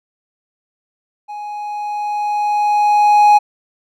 triangle tone with level ramp, 833 Hz, G#5, 5 cents sharp, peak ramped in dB -24 to -3 dBFS, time 1.28-3.39 s, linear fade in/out 20 ms, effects none

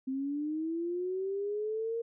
sine linear sweep, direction up, 260 to 466.2 Hz, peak -31 dBFS, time 0.07-2.02 s, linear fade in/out 10 ms, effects none

